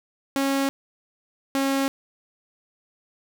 sawtooth tone pair in turn, 273.9 / 272.5 Hz, C#4 / C#4, -21 / -29 cents, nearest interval unison, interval 8 cents, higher first, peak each -17 dBFS, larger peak neither, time 0.36-0.69 / 1.55-1.88 s, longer neither, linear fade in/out 0 ms, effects none

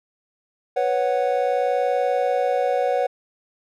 triangle chord, B suspended second, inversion none, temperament equal, 493.9 / 554.4 / 740 Hz, B4 / C#5 / F#5, 0 / 0 / 0 cents, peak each -21 dBFS, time 0.76-3.07 s, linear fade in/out 10 ms, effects none

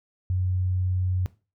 sine tone, 91.9 Hz, F#2, 11 cents flat, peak -22 dBFS, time 0.3-1.26 s, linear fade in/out 0 ms, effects noise-tail reverb RT60 0.3 s tail -17 dB re dry

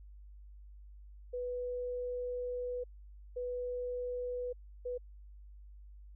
sine tone bursts at uneven times, 493.9 Hz, B4, in tune, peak -35 dBFS, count 3, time 1.33-2.84 / 3.36-4.53 / 4.85-4.98 s, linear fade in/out 10 ms, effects added 50 Hz sine -50 dBFS peak until 6.15 s

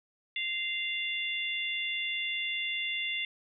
harmonic tone, 695 Hz, F5, 9 cents flat, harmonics 3 / 4 / 5, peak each -34 / -35 / -36 dBFS, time 0.36-3.25 s, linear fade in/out 2 ms, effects none

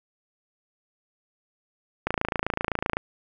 click train, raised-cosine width 0.5 ms, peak -9 dBFS, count 26, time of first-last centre 2.07-2.969 s, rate 27.8 Hz, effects none

